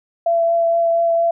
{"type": "tone with vibrato", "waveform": "sine", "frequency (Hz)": 673, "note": "E5", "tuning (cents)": 36, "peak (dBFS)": -13, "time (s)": [0.26, 1.31], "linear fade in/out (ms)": 5, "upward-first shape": "triangle", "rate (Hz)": 4.3, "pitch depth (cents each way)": 13, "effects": []}